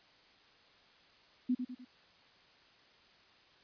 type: tone with echo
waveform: sine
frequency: 250.4 Hz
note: B3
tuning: 24 cents sharp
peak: -27 dBFS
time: 1.49-1.55 s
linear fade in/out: 10 ms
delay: 100 ms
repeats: 3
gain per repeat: -7 dB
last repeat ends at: 1.85 s
effects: white hiss -63 dBFS RMS until 3.63 s + resampled to 11025 Hz